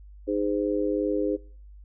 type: harmonic tone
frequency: 102.7 Hz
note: G#2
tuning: 19 cents flat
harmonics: 3 / 4 / 5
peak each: -27 / -28 / -29 dBFS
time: 0.27-1.37 s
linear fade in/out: 20 ms
effects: noise-tail reverb RT60 0.5 s tail -23 dB re dry + added 50 Hz sine -44 dBFS peak until 1.84 s

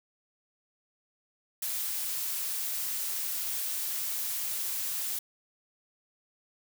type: noise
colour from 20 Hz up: blue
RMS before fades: -33 dBFS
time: 1.62-5.19 s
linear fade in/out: 5 ms
effects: none

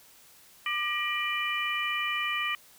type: harmonic tone with a mistuned harmonic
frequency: 596 Hz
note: D5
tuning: 25 cents sharp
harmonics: 2 / 3 / 4 / 5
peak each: -33 / -33 / -32 / -34 dBFS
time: 0.66-2.55 s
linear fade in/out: 2 ms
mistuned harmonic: 3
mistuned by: +110 cents
effects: white hiss -56 dBFS RMS until 2.78 s

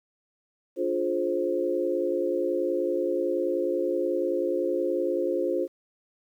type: chord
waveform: sine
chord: D half-diminished seventh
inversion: none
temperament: just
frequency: 293.7 / 352.4 / 422.9 / 528.6 Hz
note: D4 / F4 / Ab4 / C5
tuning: 0 / +16 / +31 / +18 cents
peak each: -33 / -27 / -32 / -28 dBFS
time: 0.76-5.68 s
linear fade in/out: 50 ms
effects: 10-bit

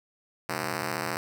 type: ring-modulated tone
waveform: 5% pulse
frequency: 169.3 Hz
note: E3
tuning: 46 cents sharp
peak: -15 dBFS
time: 0.49-1.17 s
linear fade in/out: 0 ms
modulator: 37.1 Hz
effects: none

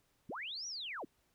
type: linear two-way sweep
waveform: sine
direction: up then down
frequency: 104.3 to 5940 to 186 Hz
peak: -40 dBFS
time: 0.29-1.05 s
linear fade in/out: 5 ms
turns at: 0.67 s
effects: pink hiss -75 dBFS RMS until 1.34 s

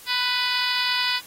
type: harmonic tone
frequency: 495.6 Hz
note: B4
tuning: 6 cents sharp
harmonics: 2 / 3 / 4 / 5 / 6 / 7 / 8 / 9 / 10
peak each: -30 / -30 / -30 / -30 / -30 / -30 / -30 / -30 / -30 dBFS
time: 0.06-1.21 s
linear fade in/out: 50 ms
effects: white hiss -45 dBFS RMS until 1.26 s + AAC 48 kbps

